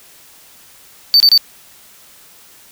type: tone bursts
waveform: triangle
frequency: 4569 Hz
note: D8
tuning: 48 cents flat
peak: -4 dBFS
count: 3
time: 1.14-1.377 s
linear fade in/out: 0 ms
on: 61 ms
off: 27 ms
effects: white hiss -44 dBFS RMS until 2.71 s